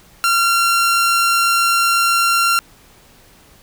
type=tone; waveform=sawtooth; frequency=1374 Hz; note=F6; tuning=29 cents flat; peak=-9 dBFS; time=0.24-2.59 s; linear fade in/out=0 ms; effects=pink hiss -48 dBFS RMS until 3.62 s